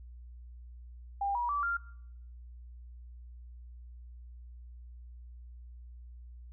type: tone with pitch steps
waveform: sine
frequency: 799 / 961.2 / 1156.4 / 1391.1 Hz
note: G5 / B5 / D6 / F6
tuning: +33 / -47 / -27 / -7 cents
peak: -29 dBFS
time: 1.21-1.77 s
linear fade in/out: 5 ms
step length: 140 ms
effects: noise-tail reverb RT60 0.7 s tail -20 dB re dry + added 60 Hz sine -46 dBFS peak until 6.52 s